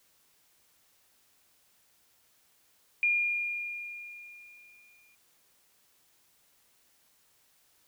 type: tone with exponential decay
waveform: sine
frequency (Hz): 2416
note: D7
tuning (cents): +48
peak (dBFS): -22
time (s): 3.03-5.15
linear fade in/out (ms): 1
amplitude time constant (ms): 460
effects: white hiss -67 dBFS RMS until 7.87 s